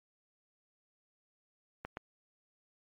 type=clicks; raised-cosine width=0.5 ms; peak=-24 dBFS; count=2; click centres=1.85 / 1.971 s; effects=MP3 64 kbps